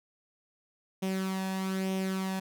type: tone with flanger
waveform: sawtooth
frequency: 190 Hz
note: F#3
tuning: 46 cents sharp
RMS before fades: -32 dBFS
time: 1.02-2.4 s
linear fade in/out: 10 ms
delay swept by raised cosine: 0.33 to 1.17 ms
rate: 1.1 Hz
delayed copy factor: +0.55
effects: none